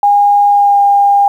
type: tone with pitch glide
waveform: sine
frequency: 815 to 805.6 Hz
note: G#5 to G5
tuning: -33 to +47 cents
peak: -5 dBFS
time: 0.03-1.28 s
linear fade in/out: 2 ms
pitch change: -20 cents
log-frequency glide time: 0.49-0.8 s
effects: 7-bit